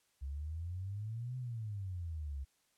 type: exponential two-way sweep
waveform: sine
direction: up then down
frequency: 66.3 to 128.8 to 66.3 Hz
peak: -38 dBFS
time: 0.21-2.45 s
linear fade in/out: 20 ms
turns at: 1.37 s
effects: white hiss -75 dBFS RMS until 2.77 s + low-pass 11000 Hz 12 dB/octave